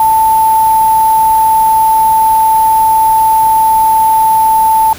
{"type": "tone with sample-and-hold", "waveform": "sine", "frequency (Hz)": 884, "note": "A5", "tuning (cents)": 8, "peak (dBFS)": -5, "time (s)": [0, 4.93], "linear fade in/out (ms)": 2, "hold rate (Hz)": 11025, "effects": ["pink hiss -30 dBFS RMS until 4.98 s"]}